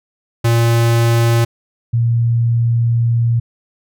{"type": "tone pair in turn", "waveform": ["square", "sine"], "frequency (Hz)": [116.54, 117.12], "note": ["A#2", "A#2"], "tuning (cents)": [0, 9], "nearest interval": "unison", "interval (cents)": 9, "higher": "second", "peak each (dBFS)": -11, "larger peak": "neither", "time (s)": [[0.44, 1.45], [1.93, 3.4]], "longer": "second", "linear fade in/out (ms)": 10, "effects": []}